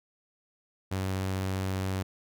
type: tone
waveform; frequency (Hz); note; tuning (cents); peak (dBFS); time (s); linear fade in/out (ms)
sawtooth; 94.9; F#2; +44; -25; 0.91-2.03; 10
effects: none